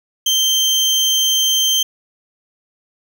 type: tone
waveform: 30% pulse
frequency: 3136 Hz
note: G7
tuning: in tune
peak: -10 dBFS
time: 0.26-1.83 s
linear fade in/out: 5 ms
effects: none